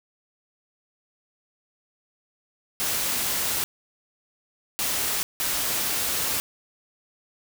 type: noise bursts at uneven times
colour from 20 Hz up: white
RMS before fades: -26 dBFS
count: 3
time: 2.8-3.64 / 4.79-5.23 / 5.4-6.4 s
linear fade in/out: 0 ms
effects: none